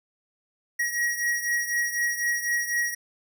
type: beating tone pair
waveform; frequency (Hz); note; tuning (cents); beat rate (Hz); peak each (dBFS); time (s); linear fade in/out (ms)
square; 1900 / 1904; A#6 / A#6; +33 / +36; 4; -26 / -31; 0.79-2.95; 10
effects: none